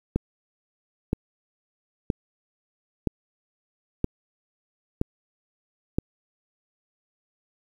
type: click train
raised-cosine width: 3 ms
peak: -9 dBFS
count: 7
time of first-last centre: 0.16-5.985 s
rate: 1.03 Hz
effects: 8-bit